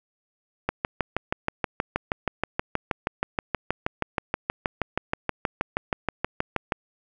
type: click train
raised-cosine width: 0.5 ms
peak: -8 dBFS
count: 39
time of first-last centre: 0.69-6.722 s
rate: 6.3 Hz
effects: none